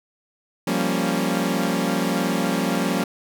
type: chord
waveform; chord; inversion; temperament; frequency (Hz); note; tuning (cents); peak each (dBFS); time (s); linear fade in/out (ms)
sawtooth; G half-diminished seventh; third; equal with one note detuned; 174.61 / 196 / 231.6 / 277.2; F3 / G3 / Bb3 / Db4; 0 / 0 / -11 / 0; -22; 0.67-3.04; 5
effects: none